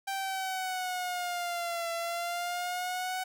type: exponential two-way sweep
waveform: sawtooth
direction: down then up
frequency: 784 to 673 to 748 Hz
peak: -28 dBFS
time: 0.07-3.24 s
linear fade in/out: 10 ms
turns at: 1.92 s
effects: none